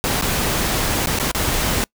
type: noise with dropouts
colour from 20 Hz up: pink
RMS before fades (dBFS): -20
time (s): 0.04-1.84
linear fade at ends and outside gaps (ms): 0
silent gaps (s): 0.212-0.223 / 1.059-1.071 / 1.188-1.198 / 1.314-1.348
effects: noise-tail reverb RT60 0.1 s tail -26 dB re dry